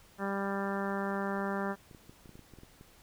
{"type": "harmonic tone", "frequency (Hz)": 197.4, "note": "G3", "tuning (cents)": 12, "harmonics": [1, 2, 3, 4, 5, 6, 7, 8, 9], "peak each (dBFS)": [-35, -38, -40, -41, -42, -43, -43, -44, -45], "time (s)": [0.18, 1.76], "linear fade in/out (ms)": 50}
{"type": "clicks", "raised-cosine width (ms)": 3, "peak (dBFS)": -38, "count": 11, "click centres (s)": [1.912, 1.948, 2.095, 2.258, 2.293, 2.355, 2.393, 2.537, 2.587, 2.634, 2.811]}
{"effects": ["pink hiss -60 dBFS RMS until 3.02 s"]}